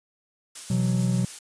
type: noise with tremolo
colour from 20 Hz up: blue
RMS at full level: -35 dBFS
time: 0.55-1.39 s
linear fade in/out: 5 ms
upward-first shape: sine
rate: 6.9 Hz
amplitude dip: 25%
type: chord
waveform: triangle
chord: B suspended fourth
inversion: none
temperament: equal with one note detuned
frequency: 124.4 / 164.81 / 185 Hz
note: B2 / E3 / F#3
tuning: +13 / 0 / 0 cents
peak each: -22 / -28 / -22 dBFS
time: 0.7-1.25 s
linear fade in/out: 5 ms
effects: resampled to 22050 Hz